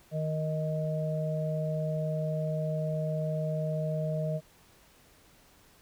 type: harmonic tone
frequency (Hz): 155.9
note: D#3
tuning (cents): +4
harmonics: 1 / 3 / 4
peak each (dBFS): -30 / -41 / -33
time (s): 0.11-4.41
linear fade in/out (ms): 50
effects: pink hiss -60 dBFS RMS until 5.81 s